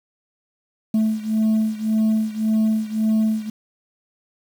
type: beating tone pair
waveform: sine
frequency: 217.8 / 219.6 Hz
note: A3 / A3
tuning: -17 / -3 cents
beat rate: 1.8 Hz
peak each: -17 / -19 dBFS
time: 0.94-3.5 s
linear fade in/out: 5 ms
effects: tanh soft clip ceiling -14 dBFS + 7-bit